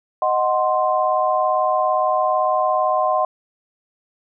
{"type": "chord", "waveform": "sine", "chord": "C diminished", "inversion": "first", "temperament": "equal", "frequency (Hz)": [622.3, 740, 1046.5], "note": ["Eb5", "Gb5", "C6"], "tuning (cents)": [0, 0, 0], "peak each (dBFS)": -20, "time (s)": [0.22, 3.25], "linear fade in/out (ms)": 2, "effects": []}